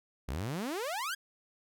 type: exponential sweep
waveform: sawtooth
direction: up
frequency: 57.7 to 1683 Hz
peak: -30 dBFS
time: 0.28-1.15 s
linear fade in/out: 10 ms
effects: none